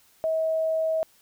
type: tone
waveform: sine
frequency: 641 Hz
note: E5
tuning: 49 cents flat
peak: -22 dBFS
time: 0.24-1.03 s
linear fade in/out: 0 ms
effects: white hiss -60 dBFS RMS until 1.21 s